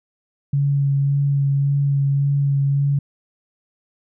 sine tone with vibrato, 140.2 Hz, C#3, 20 cents sharp, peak -15 dBFS, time 0.53-2.99 s, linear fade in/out 5 ms, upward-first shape sine, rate 1.8 Hz, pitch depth 14 cents each way, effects none

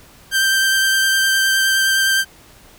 sawtooth tone with vibrato, 1568 Hz, G6, in tune, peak -10 dBFS, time 0.31-2.25 s, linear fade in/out 50 ms, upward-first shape sine, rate 9.7 Hz, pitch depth 12 cents each way, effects pink hiss -46 dBFS RMS until 2.78 s

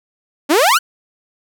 sawtooth exponential sweep, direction up, 269.3 to 1568 Hz, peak -6 dBFS, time 0.49-0.79 s, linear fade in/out 20 ms, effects none

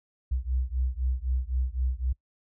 sine beating tone pair, 61.74 / 65.64 Hz, B1 / C2, 0 / +6 cents, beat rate 3.9 Hz, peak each -28 / -29 dBFS, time 0.31-2.13 s, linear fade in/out 10 ms, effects noise-tail reverb RT60 0.1 s tail -23 dB re dry

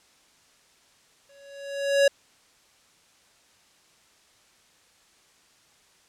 square tone with exponential growth, 559 Hz, C#5, 14 cents sharp, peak -15 dBFS, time 1.29-2.08 s, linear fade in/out 5 ms, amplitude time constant 170 ms, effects white hiss -60 dBFS RMS until 6.08 s + low-pass 8000 Hz 12 dB/octave

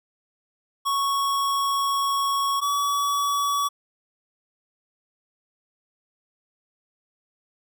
square tone pair in turn, 1108.7 / 1137.2 Hz, C#6 / C#6, 0 / +44 cents, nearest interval unison, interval 44 cents, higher second, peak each -22 dBFS, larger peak neither, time 0.85-2.61 / 2.61-3.69 s, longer first, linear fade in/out 20 ms, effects none

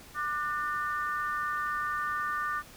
sine tone cluster, 1191 / 1468 / 1806 Hz, D6 / F#6 / A6, +24 / -14 / +45 cents, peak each -31 / -36 / -36 dBFS, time 0.14-2.63 s, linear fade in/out 50 ms, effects pink hiss -51 dBFS RMS until 2.76 s

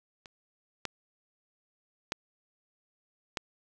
clicks, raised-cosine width 0.2 ms, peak -29 / -15 / -13 / -14 dBFS, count 4, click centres 0.258 / 0.853 / 2.121 / 3.372 s, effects none

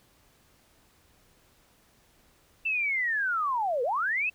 sine linear two-way sweep, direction down then up, 2687 to 460.5 to 2677 Hz, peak -25 dBFS, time 2.65-4.3 s, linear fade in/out 10 ms, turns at 3.83 s, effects pink hiss -63 dBFS RMS until 4.34 s

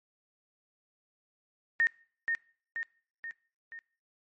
sine tone with echo, 1838 Hz, A#6, 25 cents flat, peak -22 dBFS, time 1.8-1.87 s, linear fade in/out 0 ms, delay 480 ms, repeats 4, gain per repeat -5 dB, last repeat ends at 3.79 s, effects noise-tail reverb RT60 0.5 s tail -24 dB re dry + MP3 32 kbps

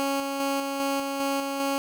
15% pulse tone with tremolo, 276 Hz, C#4, 7 cents flat, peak -18 dBFS, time 0-1.78 s, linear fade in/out 0 ms, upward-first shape square, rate 2.5 Hz, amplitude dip 35%, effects none

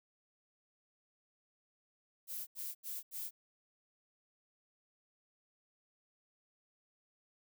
violet noise bursts, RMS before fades -42 dBFS, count 4, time 2.27-3.31 s, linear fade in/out 50 ms, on 200 ms, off 80 ms, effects none

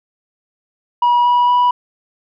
sine tone with pitch steps, 966 / 973.3 / 980.6 Hz, B5 / B5 / B5, -39 / -26 / -13 cents, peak -7 dBFS, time 1.02-1.71 s, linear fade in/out 5 ms, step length 230 ms, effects tanh soft clip ceiling -9 dBFS

